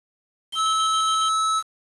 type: tone with tremolo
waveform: triangle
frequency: 3136 Hz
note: G7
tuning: in tune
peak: -25 dBFS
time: 0.52-1.3 s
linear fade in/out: 20 ms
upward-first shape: square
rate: 7.2 Hz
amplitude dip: 55%
type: tone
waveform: square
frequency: 1300 Hz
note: E6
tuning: 24 cents flat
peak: -20 dBFS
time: 0.55-1.63 s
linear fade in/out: 50 ms
effects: resampled to 24000 Hz + 7-bit